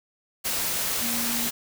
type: tone in noise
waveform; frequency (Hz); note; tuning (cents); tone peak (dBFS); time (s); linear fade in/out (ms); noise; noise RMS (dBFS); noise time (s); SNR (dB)
sine; 235.3; A#3; +16; -32; 1.01-1.49; 20; white; -27; 0.44-1.51; -8
effects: none